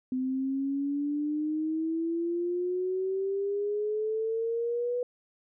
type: exponential sweep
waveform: sine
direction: up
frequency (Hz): 255.2 to 493.9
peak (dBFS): -27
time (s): 0.12-5.03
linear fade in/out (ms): 2
effects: none